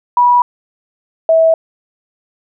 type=tone pair in turn; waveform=sine; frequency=974 / 650.1 Hz; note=B5 / E5; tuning=-24 / -24 cents; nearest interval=perfect fifth; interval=700 cents; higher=first; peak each=-6 dBFS; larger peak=neither; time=0.17-0.42 / 1.29-1.54 s; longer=neither; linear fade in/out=2 ms; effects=none